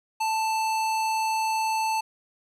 square tone, 882 Hz, A5, 4 cents sharp, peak -24 dBFS, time 0.2-2.01 s, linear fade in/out 10 ms, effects low-pass 11000 Hz 12 dB/octave + 10-bit

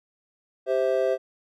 triangle chord, C major, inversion second, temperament just, 392.4 / 523.3 / 654.1 Hz, G4 / C5 / E5, +2 / 0 / -14 cents, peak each -24 / -22 / -24 dBFS, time 0.66-1.18 s, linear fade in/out 50 ms, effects none

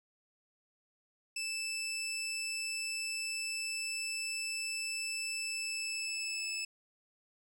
20% pulse tone with pitch glide, 2637 to 2620 Hz, E7 to E7, 0 to -11 cents, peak -30 dBFS, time 1.36-6.65 s, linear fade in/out 5 ms, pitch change -11 cents, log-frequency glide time 5.34-6.46 s, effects none

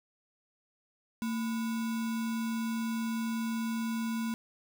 sine tone with sample-and-hold, 227 Hz, A#3, 46 cents flat, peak -30 dBFS, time 1.22-4.34 s, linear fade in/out 0 ms, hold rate 1225 Hz, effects none

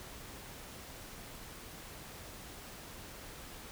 silence, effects pink hiss -49 dBFS RMS until 3.71 s

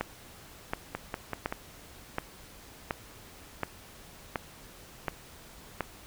two click trains, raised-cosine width 0.5 ms, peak -17 / -14 dBFS, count 4 / 9, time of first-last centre 0.95-1.525 / 0.01-5.807 s, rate 5.22 / 1.38 Hz, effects pink hiss -51 dBFS RMS until 6.06 s

